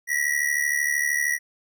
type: ring-modulated tone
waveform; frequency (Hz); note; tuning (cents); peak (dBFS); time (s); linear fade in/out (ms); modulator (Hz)
square; 1928; B6; -42; -19; 0.07-1.39; 50; 36.5
effects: none